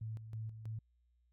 sine tone with tremolo, 110.5 Hz, A2, 8 cents sharp, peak -39 dBFS, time 0.01-0.79 s, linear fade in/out 5 ms, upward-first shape square, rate 3.1 Hz, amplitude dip 60%, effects added 60 Hz sine -70 dBFS peak until 1.32 s

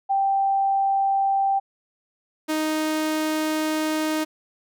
sine / sawtooth tone pair in turn, 784 / 311.1 Hz, G5 / D#4, 0 / 0 cents, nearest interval octave + major third, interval 1600 cents, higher first, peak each -18 dBFS, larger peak neither, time 0.09-1.6 / 2.48-4.25 s, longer second, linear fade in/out 20 ms, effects none

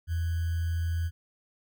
sine tone with sample-and-hold, 83.6 Hz, E2, 25 cents sharp, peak -26 dBFS, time 0.07-1.11 s, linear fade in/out 50 ms, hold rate 1575 Hz, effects none

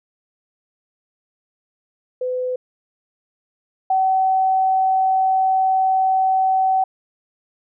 sine tone pair in turn, 505 / 759.9 Hz, B4 / F#5, +39 / +46 cents, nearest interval perfect fifth, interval 707 cents, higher second, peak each -20 / -14 dBFS, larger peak second, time 2.21-2.56 / 3.9-6.84 s, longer second, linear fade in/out 5 ms, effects none

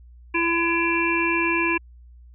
harmonic tone, 337 Hz, E4, 38 cents sharp, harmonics 1 / 3 / 5 / 7 / 8, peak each -24 / -26 / -29 / -24 / -27 dBFS, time 0.34-1.78 s, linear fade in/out 10 ms, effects added 60 Hz sine -44 dBFS peak until 2.34 s

